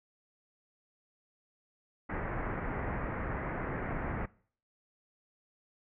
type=low-pass noise; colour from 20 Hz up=pink; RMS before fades=-36 dBFS; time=2.09-4.26 s; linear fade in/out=10 ms; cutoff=2100 Hz; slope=48 dB/octave; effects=noise-tail reverb RT60 0.5 s tail -22 dB re dry